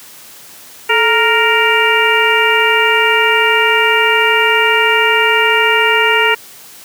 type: harmonic tone with a mistuned harmonic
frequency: 466.2 Hz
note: A#4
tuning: in tune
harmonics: 1 / 2 / 3 / 4 / 5 / 6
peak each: -16 / -16 / -16 / -16 / -16 / -16 dBFS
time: 0.89-6.35 s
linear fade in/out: 10 ms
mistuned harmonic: 1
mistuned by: -110 cents
effects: white hiss -37 dBFS RMS until 6.84 s + high-pass 100 Hz 12 dB/octave